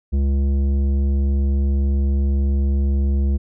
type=tone with tanh clipping; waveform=triangle; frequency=69.1 Hz; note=C#2; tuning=5 cents flat; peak=-17 dBFS; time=0.12-3.38 s; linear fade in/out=20 ms; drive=15 dB; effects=none